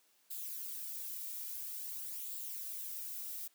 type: noise with flanger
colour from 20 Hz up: violet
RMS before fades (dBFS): -43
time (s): 0.3-3.48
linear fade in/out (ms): 10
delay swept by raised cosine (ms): 0.25 to 2.15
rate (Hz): 0.49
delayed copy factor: +0.5
effects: white hiss -71 dBFS RMS until 3.54 s + high-pass 200 Hz 12 dB/octave